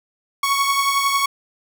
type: beating tone pair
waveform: sawtooth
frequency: 1108.7 / 1119.7 Hz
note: C#6 / C#6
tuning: 0 / +17 cents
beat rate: 11 Hz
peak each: -14 / -20 dBFS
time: 0.43-1.26 s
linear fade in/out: 5 ms
effects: none